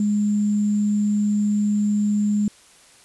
sine tone with sample-and-hold, 207.7 Hz, G#3, in tune, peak -17 dBFS, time 0-2.48 s, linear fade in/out 2 ms, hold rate 7350 Hz, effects white hiss -51 dBFS RMS until 3.04 s + resampled to 24000 Hz

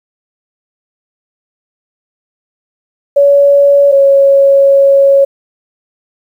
sine tone pair in turn, 565 / 552.7 Hz, C#5 / C#5, +33 / -5 cents, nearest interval unison, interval 38 cents, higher first, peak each -3 dBFS, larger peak neither, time 3.16-3.92 / 3.92-5.25 s, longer second, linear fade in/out 10 ms, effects 7-bit

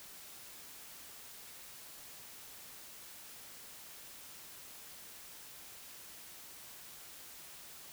silence, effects white hiss -52 dBFS RMS until 7.92 s

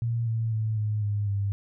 sine tone with pitch steps, 116.54 / 113.03 / 109.62 / 106.31 / 103.11 / 100 Hz, A#2 / A2 / A2 / G#2 / G#2 / G2, 0 / +47 / -6 / +41 / -12 / +35 cents, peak -24 dBFS, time 0.02-1.52 s, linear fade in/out 0 ms, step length 250 ms, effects none

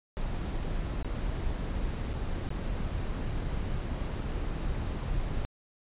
brown noise with dropouts, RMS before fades -32 dBFS, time 0.17-5.45 s, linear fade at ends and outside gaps 0 ms, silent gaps 1.028-1.047 / 2.131-2.138 / 2.489-2.505 s, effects resampled to 8000 Hz

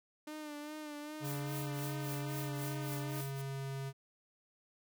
sawtooth tone with vibrato, 300.3 Hz, D4, 39 cents sharp, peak -39 dBFS, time 0.27-3.21 s, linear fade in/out 5 ms, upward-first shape sine, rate 2.5 Hz, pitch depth 42 cents each way
square tone with pitch glide, 140.3 to 136.07 Hz, C#3 to C#3, +21 to -32 cents, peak -39 dBFS, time 1.2-3.93 s, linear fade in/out 50 ms, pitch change -53 cents, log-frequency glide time 1.44-3.71 s
blue noise with tremolo, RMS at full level -45 dBFS, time 1.24-3.42 s, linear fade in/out 10 ms, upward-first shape triangle, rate 3.7 Hz, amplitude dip 100%
effects none

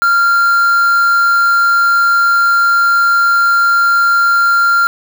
triangle tone with quantisation, 1387 Hz, F6, 12 cents flat, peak -6 dBFS, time 0.02-4.87 s, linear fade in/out 0 ms, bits 4, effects none

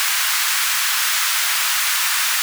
pink high-pass noise, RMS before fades -19 dBFS, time 0-2.42 s, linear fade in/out 0 ms, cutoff 1200 Hz, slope 24 dB/octave, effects none

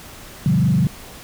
sine tone with frequency modulation, 158.5 Hz, D#3, 32 cents sharp, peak -13 dBFS, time 0.46-0.87 s, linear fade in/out 0 ms, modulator 24.4 Hz, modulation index 1.6, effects pink hiss -39 dBFS RMS until 1.23 s

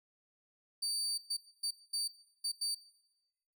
30% pulse tone bursts at uneven times, 4613 Hz, D8, 32 cents flat, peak -30 dBFS, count 6, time 0.82-1.18 / 1.3-1.37 / 1.63-1.71 / 1.93-2.08 / 2.44-2.52 / 2.61-2.75 s, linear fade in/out 10 ms, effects noise-tail reverb RT60 1.0 s tail -19 dB re dry

